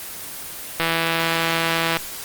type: click train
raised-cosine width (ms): 0.3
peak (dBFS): -4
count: 194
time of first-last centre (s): 0.8-1.97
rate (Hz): 165
effects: white hiss -33 dBFS RMS until 2.24 s + Opus 24 kbps